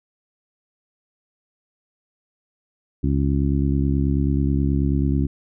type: harmonic tone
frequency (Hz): 69.3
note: C#2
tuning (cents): 0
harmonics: 1 / 2 / 3 / 4 / 5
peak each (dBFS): -21 / -22 / -26 / -24 / -31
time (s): 3.03-5.27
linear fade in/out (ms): 10
effects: none